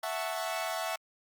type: chord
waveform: sawtooth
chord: F# minor seventh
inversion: third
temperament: equal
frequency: 659.3 / 740 / 880 / 1108.7 Hz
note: E5 / F#5 / A5 / C#6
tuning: 0 / 0 / 0 / 0 cents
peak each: -31 / -34 / -37 / -37 dBFS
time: 0.03-0.96 s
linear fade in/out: 5 ms
effects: Opus 48 kbps

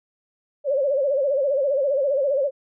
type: tone with vibrato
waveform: sine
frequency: 554.4 Hz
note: C#5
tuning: in tune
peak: -18 dBFS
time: 0.64-2.51 s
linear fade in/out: 50 ms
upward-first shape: sine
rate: 15 Hz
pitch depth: 110 cents each way
effects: none

